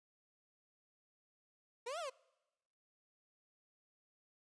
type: exponential two-way sweep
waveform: 30% pulse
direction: up then down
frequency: 450 to 717 to 495.6 Hz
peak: -38 dBFS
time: 1.86-2.1 s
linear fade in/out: 10 ms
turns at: 1.99 s
effects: noise-tail reverb RT60 1.0 s tail -24 dB re dry + resampled to 22050 Hz